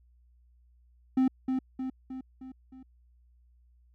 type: tone with echo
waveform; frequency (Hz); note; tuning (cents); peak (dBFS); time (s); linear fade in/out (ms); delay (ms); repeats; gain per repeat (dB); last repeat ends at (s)
triangle; 260.4; C4; -8; -19; 1.17-1.28; 5; 310; 5; -5; 2.83
effects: added 60 Hz sine -59 dBFS peak until 3.94 s